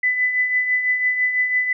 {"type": "tone with tremolo", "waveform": "sine", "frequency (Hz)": 2000, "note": "B6", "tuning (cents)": 21, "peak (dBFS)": -14, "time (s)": [0.03, 1.73], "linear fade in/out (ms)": 5, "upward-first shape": "triangle", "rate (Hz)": 6, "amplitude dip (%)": 60, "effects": []}